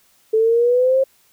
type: exponential sweep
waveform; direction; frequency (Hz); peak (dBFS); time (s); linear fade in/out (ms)
sine; up; 435.6 to 539; -12; 0.33-1.04; 10
effects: white hiss -57 dBFS RMS until 1.32 s